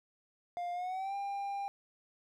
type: tone with pitch glide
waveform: triangle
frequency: 703 to 798.3 Hz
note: F5 to G5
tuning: +11 to +31 cents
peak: -33 dBFS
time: 0.57-1.68 s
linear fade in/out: 0 ms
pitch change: +220 cents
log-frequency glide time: 0.73-1.15 s
effects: none